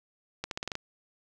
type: accelerating click train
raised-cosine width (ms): 0.2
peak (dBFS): -16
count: 7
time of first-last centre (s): 0.44-0.754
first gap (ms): 72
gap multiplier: 0.87
effects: none